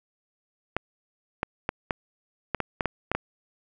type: clicks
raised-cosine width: 0.5 ms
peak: -10 dBFS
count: 10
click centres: 0.766 / 1.431 / 1.691 / 1.908 / 2.547 / 2.603 / 2.808 / 2.857 / 3.116 / 3.15 s
effects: none